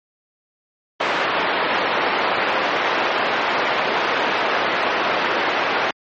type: band-pass noise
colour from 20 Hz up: pink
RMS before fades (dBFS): -20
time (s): 1-5.91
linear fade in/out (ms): 5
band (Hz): 510 to 2500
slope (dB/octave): 12
effects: low-pass 5000 Hz 12 dB/octave + MP3 32 kbps